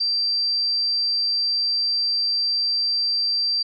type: tone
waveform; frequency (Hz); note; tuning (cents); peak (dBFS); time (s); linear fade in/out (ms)
sine; 4699; D8; 0; -19; 0-3.63; 10
effects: none